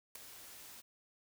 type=noise with ADSR envelope; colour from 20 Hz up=white; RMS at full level=-42 dBFS; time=0.15-0.82 s; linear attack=6 ms; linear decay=4 ms; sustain=-11 dB; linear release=20 ms; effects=none